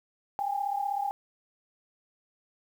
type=tone pair together; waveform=sine; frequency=798 / 834 Hz; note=G5 / G#5; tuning=+31 / +7 cents; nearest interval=minor second; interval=76 cents; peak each=-29 / -33 dBFS; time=0.39-1.11 s; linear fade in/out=0 ms; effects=9-bit